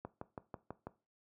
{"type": "click train", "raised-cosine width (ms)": 1, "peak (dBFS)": -28, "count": 6, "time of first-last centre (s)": [0.05, 0.87], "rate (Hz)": 6.1, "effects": ["noise-tail reverb RT60 0.3 s tail -17 dB re dry", "high-pass 80 Hz 12 dB/octave"]}